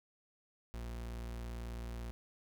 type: tone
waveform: 40% pulse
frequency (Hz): 58.27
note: A#1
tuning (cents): 0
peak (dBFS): -40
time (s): 0.74-2.11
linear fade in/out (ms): 0
effects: none